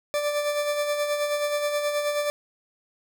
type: tone with tremolo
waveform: 40% pulse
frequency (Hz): 587.3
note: D5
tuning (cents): 0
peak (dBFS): -21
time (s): 0.14-2.3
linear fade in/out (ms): 0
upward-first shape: sine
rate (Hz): 9.4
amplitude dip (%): 45
effects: none